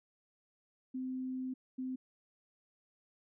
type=tone bursts at uneven times; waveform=sine; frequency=258 Hz; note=C4; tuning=24 cents flat; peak=-36 dBFS; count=2; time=0.94-1.54 / 1.78-1.96 s; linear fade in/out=10 ms; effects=none